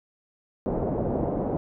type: low-pass noise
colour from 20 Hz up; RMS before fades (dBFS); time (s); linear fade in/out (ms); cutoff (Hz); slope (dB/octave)
white; -27; 0.66-1.57; 0; 620; 24
effects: none